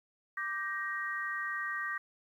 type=chord; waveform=sine; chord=G minor; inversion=second; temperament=just; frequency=1176 / 1568 / 1881.6 Hz; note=D6 / G6 / Bb6; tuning=+2 / 0 / +16 cents; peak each=-39 / -39 / -36 dBFS; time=0.37-1.98 s; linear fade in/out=5 ms; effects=11-bit